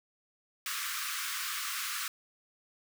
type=high-pass noise; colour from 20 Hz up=pink; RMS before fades=-36 dBFS; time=0.66-2.08 s; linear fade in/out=2 ms; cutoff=1100 Hz; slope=96 dB/octave; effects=none